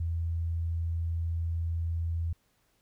sine tone, 83.3 Hz, E2, 19 cents sharp, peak -28 dBFS, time 0-2.33 s, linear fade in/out 5 ms, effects pink hiss -71 dBFS RMS until 2.81 s

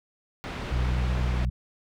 pink low-pass noise, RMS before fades -35 dBFS, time 0.44-1.45 s, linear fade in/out 0 ms, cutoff 3000 Hz, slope 12 dB/octave
harmonic tone, 61.74 Hz, B1, in tune, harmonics 1 / 2 / 3, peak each -24 / -30 / -37 dBFS, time 0.71-1.5 s, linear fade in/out 5 ms
effects none

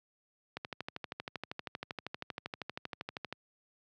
click train, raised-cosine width 0.3 ms, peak -22 dBFS, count 36, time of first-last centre 0.57-3.326 s, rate 12.7 Hz, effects high-pass 100 Hz 12 dB/octave

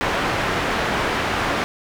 white low-pass noise, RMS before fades -22 dBFS, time 0.01-1.64 s, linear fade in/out 0 ms, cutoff 1700 Hz, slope 12 dB/octave, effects none

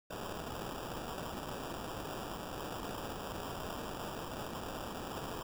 violet noise with sample-and-hold, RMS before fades -42 dBFS, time 0.1-5.43 s, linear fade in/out 10 ms, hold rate 2100 Hz, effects none

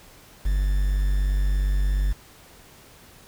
triangle tone with quantisation, 48.53 Hz, G1, 17 cents flat, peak -17 dBFS, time 0.45-2.13 s, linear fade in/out 10 ms, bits 7, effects pink hiss -50 dBFS RMS until 3.27 s

